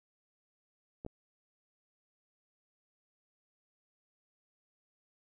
clicks, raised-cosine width 2 ms, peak -29 dBFS, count 2, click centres 1.049 / 1.064 s, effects none

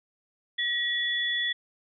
sine tone pair together, 1913 / 3424 Hz, A#6 / A7, +44 / -48 cents, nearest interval minor seventh, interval 1008 cents, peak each -28 dBFS, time 0.58-1.53 s, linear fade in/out 10 ms, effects none

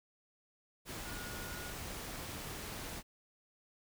sine tone in noise, 1442 Hz, F#6, 45 cents flat, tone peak -49 dBFS, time 1.03-1.74 s, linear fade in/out 50 ms, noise pink, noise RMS -44 dBFS, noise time 0.85-3.03 s, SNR -8 dB, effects none

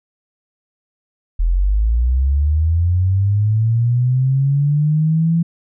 sine linear sweep, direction up, 39.82 to 168.9 Hz, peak -12 dBFS, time 1.39-5.43 s, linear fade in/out 10 ms, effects none

